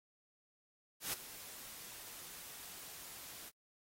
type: noise with ADSR envelope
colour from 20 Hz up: white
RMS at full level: -37 dBFS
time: 1-3.51 s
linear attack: 130 ms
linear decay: 14 ms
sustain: -14 dB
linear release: 33 ms
effects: AAC 48 kbps